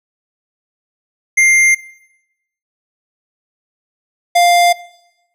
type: tone pair in turn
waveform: square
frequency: 2100 / 699.1 Hz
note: C7 / F5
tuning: +6 / +2 cents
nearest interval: octave + perfect fifth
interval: 1904 cents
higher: first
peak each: -8 dBFS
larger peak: neither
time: 1.37-1.75 / 4.35-4.73 s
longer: neither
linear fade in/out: 10 ms
effects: noise-tail reverb RT60 0.9 s tail -20 dB re dry + low-pass 12000 Hz 12 dB/octave

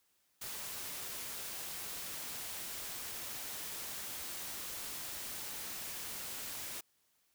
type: noise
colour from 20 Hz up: white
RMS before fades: -43 dBFS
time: 0.41-6.81 s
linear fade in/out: 10 ms
effects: white hiss -75 dBFS RMS until 7.34 s

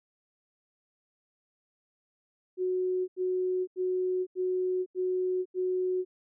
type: tone bursts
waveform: sine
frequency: 368 Hz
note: F#4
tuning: 9 cents flat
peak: -26 dBFS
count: 6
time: 2.57-6.05 s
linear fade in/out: 50 ms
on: 510 ms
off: 84 ms
effects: none

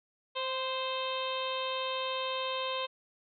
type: harmonic tone with a mistuned harmonic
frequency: 523.3 Hz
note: C5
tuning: in tune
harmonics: 1 / 2 / 3 / 4 / 5 / 6 / 7 / 8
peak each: -36 / -36 / -48 / -48 / -41 / -40 / -41 / -50 dBFS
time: 0.35-2.87 s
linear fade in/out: 20 ms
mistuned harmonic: 2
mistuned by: -16 cents
effects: none

